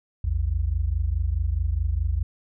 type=tone pair together; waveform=sine; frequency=57.66 / 82.41 Hz; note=A#1 / E2; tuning=-18 / 0 cents; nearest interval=tritone; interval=618 cents; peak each=-24 dBFS; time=0.24-2.23 s; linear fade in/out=5 ms; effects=none